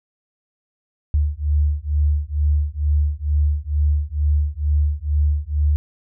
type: beating tone pair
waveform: sine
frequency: 73 / 75.2 Hz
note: D2 / D2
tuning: -10 / +42 cents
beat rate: 2.2 Hz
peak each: -19 dBFS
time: 1.14-5.76 s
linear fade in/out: 0 ms
effects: none